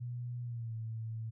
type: tone with pitch glide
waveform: sine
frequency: 121.6 to 112.15 Hz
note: B2 to A2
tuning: -26 to +34 cents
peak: -37 dBFS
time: 0-1.31 s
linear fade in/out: 20 ms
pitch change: -140 cents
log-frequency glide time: 0.42-0.75 s
effects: none